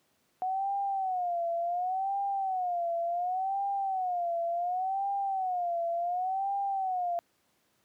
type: tone with vibrato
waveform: sine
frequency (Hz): 735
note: F#5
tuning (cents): -12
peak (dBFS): -28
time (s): 0.42-7.19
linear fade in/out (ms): 0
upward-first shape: sine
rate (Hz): 0.69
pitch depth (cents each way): 140
effects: pink hiss -71 dBFS RMS until 7.84 s + high-pass 150 Hz 12 dB/octave